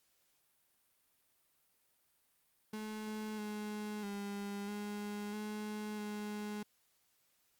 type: tone with pitch steps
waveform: 35% pulse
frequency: 215.1 / 210.6 / 201.7 / 206.7 / 211.7 / 209.2 Hz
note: A3 / G#3 / G3 / G#3 / G#3 / G#3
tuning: -39 / +24 / +50 / -8 / +33 / +13 cents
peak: -38 dBFS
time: 2.73-6.63 s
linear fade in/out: 5 ms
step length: 650 ms
effects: white hiss -75 dBFS RMS until 7.59 s + Opus 48 kbps